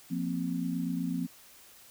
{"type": "chord", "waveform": "sine", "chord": "F suspended fourth", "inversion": "none", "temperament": "equal", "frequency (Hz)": [174.61, 233.1, 261.6], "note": ["F3", "Bb3", "C4"], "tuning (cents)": [0, 0, 0], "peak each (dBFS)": [-33, -36, -33], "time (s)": [0.1, 1.27], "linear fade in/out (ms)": 20, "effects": ["white hiss -55 dBFS RMS until 1.9 s"]}